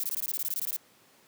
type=noise bursts; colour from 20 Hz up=violet; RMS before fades=-31 dBFS; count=14; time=0-0.764 s; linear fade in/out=0 ms; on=36 ms; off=20 ms; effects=pink hiss -60 dBFS RMS until 1.27 s + high-pass 200 Hz 12 dB/octave